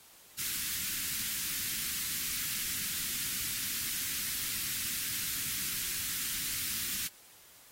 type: band-stop noise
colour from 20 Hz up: white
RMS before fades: -35 dBFS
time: 0.38-7.08 s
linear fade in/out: 10 ms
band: 280 to 1500 Hz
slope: 24 dB/octave
effects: white hiss -57 dBFS RMS until 7.71 s + AAC 48 kbps